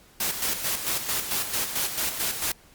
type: noise with tremolo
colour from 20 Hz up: white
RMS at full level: -26 dBFS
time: 0.2-2.52 s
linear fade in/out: 5 ms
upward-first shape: square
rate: 4.5 Hz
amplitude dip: 55%
effects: pink hiss -55 dBFS RMS until 2.74 s + Opus 48 kbps